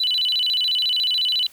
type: tone with vibrato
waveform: sine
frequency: 3446 Hz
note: A7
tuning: 37 cents flat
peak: -17 dBFS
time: 0-1.47 s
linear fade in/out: 5 ms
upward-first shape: square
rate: 14 Hz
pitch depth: 250 cents each way
effects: tanh soft clip ceiling -13 dBFS + white hiss -50 dBFS RMS until 1.52 s